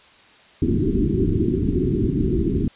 white low-pass noise, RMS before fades -20 dBFS, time 0.62-2.68 s, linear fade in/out 2 ms, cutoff 390 Hz, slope 96 dB/octave, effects white hiss -50 dBFS RMS until 2.75 s + resampled to 8000 Hz

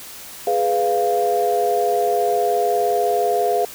sine tone cluster, 416.9 / 496.6 / 695 Hz, G#4 / B4 / F5, +7 / +9 / -9 cents, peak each -20 / -22 / -18 dBFS, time 0.47-3.65 s, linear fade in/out 2 ms, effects tanh soft clip ceiling -7 dBFS + white hiss -37 dBFS RMS until 3.74 s

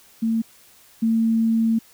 sine tone pair in turn, 225.8 / 225.8 Hz, A3 / A3, +45 / +45 cents, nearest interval unison, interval 0 cents, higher neither, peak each -18 / -16 dBFS, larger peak second, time 0.22-0.42 / 1.02-1.79 s, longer second, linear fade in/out 10 ms, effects white hiss -52 dBFS RMS until 1.93 s

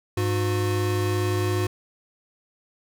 square tone pair together, 101.55 / 361.9 Hz, G#2 / F#4, -38 / -38 cents, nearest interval octave + minor seventh, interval 2200 cents, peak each -24 / -27 dBFS, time 0.17-1.67 s, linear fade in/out 5 ms, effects none

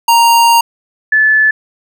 square / sine tone pair in turn, 932 / 1735.2 Hz, A#5 / A6, -1 / -25 cents, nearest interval major seventh, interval 1076 cents, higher second, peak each -6 dBFS, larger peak neither, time 0.08-0.61 / 1.12-1.51 s, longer first, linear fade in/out 5 ms, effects none

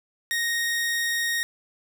sawtooth tone, 1864.7 Hz, A#6, in tune, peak -20 dBFS, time 0.31-1.43 s, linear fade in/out 0 ms, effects none

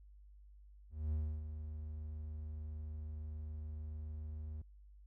triangle tone with ADSR envelope, 76.8 Hz, D#2, 22 cents flat, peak -31 dBFS, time 0.9-4.62 s, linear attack 220 ms, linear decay 300 ms, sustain -9 dB, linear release 6 ms, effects added 50 Hz sine -56 dBFS peak until 5.06 s

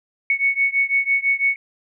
sine beating tone pair, 2215 / 2221 Hz, C#7 / C#7, -2 / +3 cents, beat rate 6 Hz, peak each -19 / -20 dBFS, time 0.3-1.56 s, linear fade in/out 2 ms, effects none

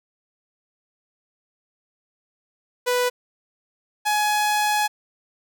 sawtooth tone pair in turn, 493.9 / 840.9 Hz, B4 / G#5, 0 / +21 cents, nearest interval major sixth, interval 921 cents, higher second, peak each -15 / -15 dBFS, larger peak neither, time 2.86-3.1 / 4.05-4.88 s, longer second, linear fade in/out 20 ms, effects none

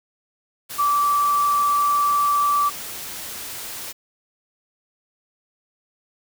sine tone in noise, 1161 Hz, D6, 20 cents flat, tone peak -16 dBFS, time 0.78-2.7 s, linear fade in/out 20 ms, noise white, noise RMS -33 dBFS, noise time 0.69-3.93 s, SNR +14 dB, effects none

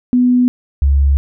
sine tone pair in turn, 248 / 69.59 Hz, B3 / C#2, +7 / +7 cents, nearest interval octave + minor seventh, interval 2200 cents, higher first, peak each -8 dBFS, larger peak neither, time 0.13-0.48 / 0.82-1.17 s, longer neither, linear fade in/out 0 ms, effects none

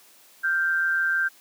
sine tone pair together, 1401.6 / 1568 Hz, F6 / G6, +6 / 0 cents, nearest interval major second, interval 194 cents, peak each -29 / -21 dBFS, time 0.43-1.29 s, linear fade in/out 20 ms, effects white hiss -54 dBFS RMS until 1.4 s + high-pass 200 Hz 12 dB/octave

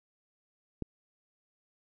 click, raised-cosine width 3 ms, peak -21 dBFS, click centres 0.823 s, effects none

